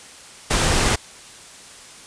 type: noise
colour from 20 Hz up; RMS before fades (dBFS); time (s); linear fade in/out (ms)
pink; -18; 0.5-0.96; 10
effects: white hiss -42 dBFS RMS until 2.06 s + resampled to 22050 Hz